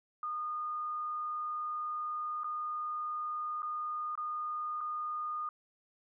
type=tone with dropouts; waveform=sine; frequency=1224 Hz; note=D#6; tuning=29 cents flat; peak=-34 dBFS; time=0.23-5.49 s; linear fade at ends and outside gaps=2 ms; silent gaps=2.435-2.443 / 3.621-3.629 / 4.154-4.176 / 4.807-4.811 s; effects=none